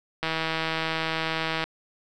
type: click train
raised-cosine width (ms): 0.3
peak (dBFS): -11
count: 228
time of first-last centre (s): 0.23-1.64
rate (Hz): 161
effects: none